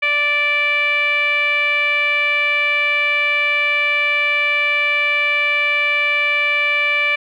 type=tone with low-pass filter; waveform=10% pulse; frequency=585 Hz; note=D5; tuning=7 cents flat; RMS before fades=-17 dBFS; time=0.02-7.16 s; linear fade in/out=10 ms; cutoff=2400 Hz; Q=5.9; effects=none